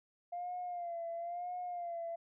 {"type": "tone with vibrato", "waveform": "sine", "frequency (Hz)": 696, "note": "F5", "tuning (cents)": -6, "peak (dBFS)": -37, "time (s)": [0.32, 2.16], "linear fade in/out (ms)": 10, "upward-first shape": "sine", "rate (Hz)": 1, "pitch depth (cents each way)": 59, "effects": ["tanh soft clip ceiling -33 dBFS"]}